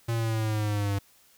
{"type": "linear sweep", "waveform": "square", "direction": "down", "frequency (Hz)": [116.54, 98.9], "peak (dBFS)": -26, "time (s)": [0.08, 0.99], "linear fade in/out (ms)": 10, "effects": ["white hiss -60 dBFS RMS until 1.37 s"]}